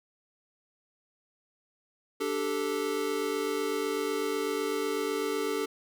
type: chord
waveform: square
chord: D suspended fourth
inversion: none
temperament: equal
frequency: 293.7 / 392 / 440 Hz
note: D4 / G4 / A4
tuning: 0 / 0 / 0 cents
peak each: -36 / -34 / -32 dBFS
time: 2.2-5.66 s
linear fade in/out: 10 ms
effects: none